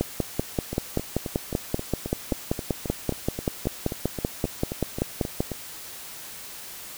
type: two click trains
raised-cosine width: 2 ms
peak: -9 / -16 dBFS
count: 29 / 19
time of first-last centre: 0.01-5.405 / 0.73-5.517 s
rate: 5.19 / 3.76 Hz
effects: white hiss -40 dBFS RMS until 6.97 s